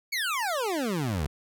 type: exponential sweep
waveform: 25% pulse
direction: down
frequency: 2300 to 66.5 Hz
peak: -23 dBFS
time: 0.12-1.27 s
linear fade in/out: 10 ms
effects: none